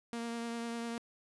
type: tone with vibrato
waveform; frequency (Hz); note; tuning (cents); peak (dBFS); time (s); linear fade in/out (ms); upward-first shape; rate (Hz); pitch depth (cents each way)
sawtooth; 233.1; A#3; 0; -33; 0.13-0.98; 0; triangle; 10; 17
effects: resampled to 24000 Hz